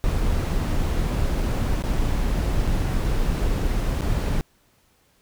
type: noise with dropouts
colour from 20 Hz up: brown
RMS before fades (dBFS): -22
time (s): 0.04-4.41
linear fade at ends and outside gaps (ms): 0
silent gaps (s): 1.824-1.838 / 2.671-2.675 / 4.008-4.019
effects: pink hiss -62 dBFS RMS until 5.21 s